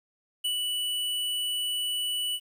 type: tone with ADSR envelope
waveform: square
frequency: 2960 Hz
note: F#7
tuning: in tune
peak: -26 dBFS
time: 0.44-2.4 s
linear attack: 11 ms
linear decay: 100 ms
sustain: -2 dB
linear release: 55 ms
effects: 10-bit